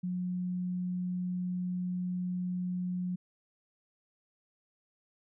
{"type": "tone", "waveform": "sine", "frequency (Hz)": 180.5, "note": "F#3", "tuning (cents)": -43, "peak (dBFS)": -31, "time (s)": [0.03, 3.16], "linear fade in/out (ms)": 10, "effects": []}